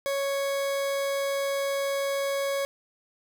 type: tone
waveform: 40% pulse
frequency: 554.4 Hz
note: C#5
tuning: in tune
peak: -25 dBFS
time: 0.06-2.65 s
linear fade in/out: 0 ms
effects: none